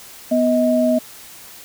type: tone pair together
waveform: sine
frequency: 246.9 / 632.8 Hz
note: B3 / D#5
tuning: 0 / +29 cents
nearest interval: octave + major third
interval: 1629 cents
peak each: -16 dBFS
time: 0.31-0.99 s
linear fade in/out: 10 ms
effects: white hiss -40 dBFS RMS until 1.64 s

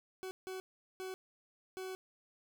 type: tone bursts at uneven times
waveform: 40% pulse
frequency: 375.4 Hz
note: F#4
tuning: 25 cents sharp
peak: -40 dBFS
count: 4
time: 0.23-0.31 / 0.47-0.6 / 1-1.14 / 1.77-1.95 s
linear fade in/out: 0 ms
effects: none

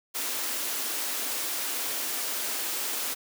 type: high-pass noise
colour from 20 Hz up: white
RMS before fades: -31 dBFS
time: 0.14-3.15 s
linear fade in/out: 20 ms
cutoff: 230 Hz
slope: 48 dB/octave
effects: none

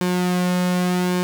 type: tone with flanger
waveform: sawtooth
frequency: 180 Hz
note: F#3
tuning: 47 cents flat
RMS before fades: -20 dBFS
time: 0.01-1.23 s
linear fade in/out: 0 ms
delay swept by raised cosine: 1.5 to 2.6 ms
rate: 0.84 Hz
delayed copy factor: -0.5
effects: none

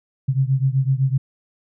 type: beating tone pair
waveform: sine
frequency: 130.81 / 138.71 Hz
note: C3 / C#3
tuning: 0 / +1 cents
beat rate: 7.9 Hz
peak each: -18 / -20 dBFS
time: 0.28-1.18 s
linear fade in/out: 10 ms
effects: none

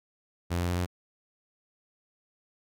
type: tone with pitch steps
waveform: sawtooth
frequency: 86.9 / 87.66 / 88.42 / 89.19 Hz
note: F2 / F2 / F2 / F2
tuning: -8 / +7 / +22 / +37 cents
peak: -23 dBFS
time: 0.5-0.864 s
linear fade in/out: 20 ms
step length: 91 ms
effects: none

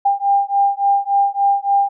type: beating tone pair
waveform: sine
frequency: 797 / 800.5 Hz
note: G5 / G5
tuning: +28 / +36 cents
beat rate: 3.5 Hz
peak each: -16 dBFS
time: 0.05-1.89 s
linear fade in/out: 10 ms
effects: none

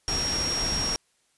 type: tone in noise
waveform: sine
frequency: 5588 Hz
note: F8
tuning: in tune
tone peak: -26 dBFS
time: 0.08-0.96 s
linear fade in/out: 0 ms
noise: pink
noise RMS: -31 dBFS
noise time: 0.08-0.96 s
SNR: +2 dB
effects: white hiss -68 dBFS RMS until 1.37 s + resampled to 24000 Hz

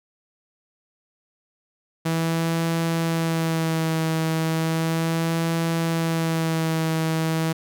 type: tone with vibrato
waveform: sawtooth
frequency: 163.1 Hz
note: E3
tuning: 18 cents flat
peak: -17 dBFS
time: 2.05-7.53 s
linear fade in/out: 10 ms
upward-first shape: sine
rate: 0.35 Hz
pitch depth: 25 cents each way
effects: none

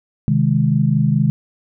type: chord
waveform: sine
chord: Ab major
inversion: first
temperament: equal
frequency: 130.81 / 155.56 / 207.7 Hz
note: C3 / Eb3 / Ab3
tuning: 0 / 0 / 0 cents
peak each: -17 / -16 / -18 dBFS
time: 0.28-1.3 s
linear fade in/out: 0 ms
effects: none

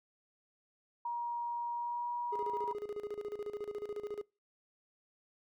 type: tone with pitch glide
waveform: sine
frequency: 949 to 960 Hz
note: A#5 to B5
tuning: +31 to -49 cents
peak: -34 dBFS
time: 1.05-2.73 s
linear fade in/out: 5 ms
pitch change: +20 cents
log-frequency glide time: 1.73-2.08 s
type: tone with tremolo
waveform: triangle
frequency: 415.3 Hz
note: G#4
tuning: in tune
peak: -34 dBFS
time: 2.32-4.22 s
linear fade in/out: 10 ms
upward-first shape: square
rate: 14 Hz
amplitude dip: 75%
effects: noise-tail reverb RT60 0.3 s tail -25 dB re dry

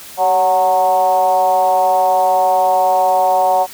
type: tone with frequency modulation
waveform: sine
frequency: 740 Hz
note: F#5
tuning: in tune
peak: -10 dBFS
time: 0.17-3.67 s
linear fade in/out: 50 ms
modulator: 178 Hz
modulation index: 1
effects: white hiss -35 dBFS RMS until 3.73 s + high-pass 60 Hz 12 dB/octave

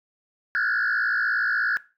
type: tone with frequency modulation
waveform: sine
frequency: 1568 Hz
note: G6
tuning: in tune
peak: -19 dBFS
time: 0.55-1.77 s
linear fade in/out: 0 ms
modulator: 56.8 Hz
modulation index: 2.8
effects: noise-tail reverb RT60 0.3 s tail -19 dB re dry + tanh soft clip ceiling -18 dBFS

